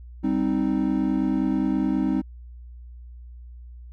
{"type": "chord", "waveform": "triangle", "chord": "C minor", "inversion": "second", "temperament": "equal", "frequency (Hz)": [196, 261.6, 311.1], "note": ["G3", "C4", "Eb4"], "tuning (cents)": [0, 0, 0], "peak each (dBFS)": [-24, -22, -23], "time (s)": [0.23, 2.22], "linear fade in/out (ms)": 20, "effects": ["added 60 Hz sine -39 dBFS peak until 3.92 s"]}